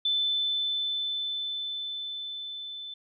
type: tone with level ramp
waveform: sine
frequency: 3520 Hz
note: A7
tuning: in tune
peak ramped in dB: -23 to -37 dBFS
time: 0.05-2.94 s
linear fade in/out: 5 ms
effects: none

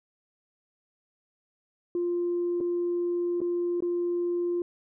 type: tone with dropouts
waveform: sine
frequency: 349.2 Hz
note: F4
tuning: in tune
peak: -24 dBFS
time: 1.95-4.62 s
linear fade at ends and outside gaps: 2 ms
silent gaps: 2.604-2.609 / 3.405-3.415 / 3.805-3.823 s
effects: tanh soft clip ceiling -21 dBFS

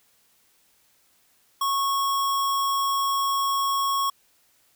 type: tone with sample-and-hold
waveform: sine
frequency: 1100 Hz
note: C#6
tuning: 14 cents flat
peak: -21 dBFS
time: 1.61-4.1 s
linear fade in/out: 5 ms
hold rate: 4410 Hz
effects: white hiss -63 dBFS RMS until 4.75 s

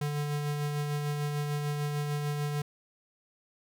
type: tone with tremolo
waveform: square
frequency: 146.83 Hz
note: D3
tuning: in tune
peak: -29 dBFS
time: 0.01-2.62 s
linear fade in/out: 5 ms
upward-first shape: sine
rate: 6.7 Hz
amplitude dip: 30%
effects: none

